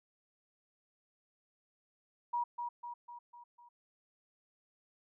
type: tone with echo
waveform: sine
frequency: 958 Hz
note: A#5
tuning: 47 cents sharp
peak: -31 dBFS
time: 2.33-2.44 s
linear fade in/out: 10 ms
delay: 250 ms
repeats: 5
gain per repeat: -5 dB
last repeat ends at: 3.69 s
effects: none